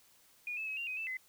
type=tone with pitch steps; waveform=sine; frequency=2445 / 2612 / 2558 / 2772 / 2514 / 2643 / 2036 Hz; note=D#7 / E7 / D#7 / F7 / D#7 / E7 / C7; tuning=-31 / -17 / +47 / -14 / +17 / +4 / -48 cents; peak=-36 dBFS; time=0.47-1.17 s; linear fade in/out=2 ms; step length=100 ms; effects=white hiss -65 dBFS RMS until 1.28 s